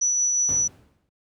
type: tone with tremolo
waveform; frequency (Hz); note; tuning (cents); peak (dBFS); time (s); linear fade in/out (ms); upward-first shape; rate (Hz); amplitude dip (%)
sine; 5920; F#8; 0; -18; 0.01-0.68; 10; triangle; 5.6; 25
type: noise with exponential decay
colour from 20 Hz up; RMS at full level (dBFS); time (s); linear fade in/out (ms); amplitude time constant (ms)
brown; -29; 0.49-1.09; 0; 130
effects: high-pass 80 Hz 12 dB/octave